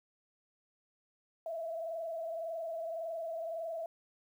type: tone with frequency modulation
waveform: sine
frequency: 659.3 Hz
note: E5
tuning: in tune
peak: -36 dBFS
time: 1.46-3.86 s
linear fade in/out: 2 ms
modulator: 21.8 Hz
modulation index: 0.98
effects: 11-bit